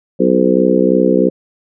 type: harmonic tone with a mistuned harmonic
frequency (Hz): 63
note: B1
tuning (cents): +35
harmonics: 3 / 4 / 5 / 6 / 7 / 8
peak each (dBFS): -16 / -16 / -16 / -16 / -16 / -16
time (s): 0.19-1.3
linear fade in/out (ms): 20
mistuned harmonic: 8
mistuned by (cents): +28
effects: none